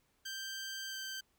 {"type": "tone with pitch glide", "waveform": "15% pulse", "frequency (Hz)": [1570, 1557.4], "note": ["G6", "G6"], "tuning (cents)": [2, -12], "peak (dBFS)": -34, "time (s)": [0.25, 1.21], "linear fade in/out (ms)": 10, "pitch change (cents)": -14, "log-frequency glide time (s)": [0.88, 0.96], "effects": ["pink hiss -75 dBFS RMS until 1.38 s"]}